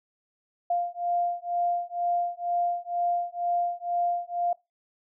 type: beating tone pair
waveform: sine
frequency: 698 / 700.1 Hz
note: F5 / F5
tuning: -1 / +4 cents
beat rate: 2.1 Hz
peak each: -28 dBFS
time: 0.7-4.53 s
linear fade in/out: 5 ms
effects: noise-tail reverb RT60 0.2 s tail -21 dB re dry